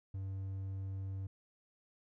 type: tone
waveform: triangle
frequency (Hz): 96.4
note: G2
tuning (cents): -28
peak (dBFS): -36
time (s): 0.14-1.27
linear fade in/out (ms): 5
effects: none